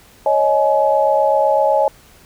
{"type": "chord", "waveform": "sine", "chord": "C# suspended second", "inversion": "none", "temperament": "equal with one note detuned", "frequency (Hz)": [554.4, 622.3, 846.6], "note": ["C#5", "D#5", "G#5"], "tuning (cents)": [0, 0, 33], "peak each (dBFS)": -16, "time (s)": [0.26, 1.88], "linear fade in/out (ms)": 2, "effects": ["pink hiss -47 dBFS RMS until 2.25 s"]}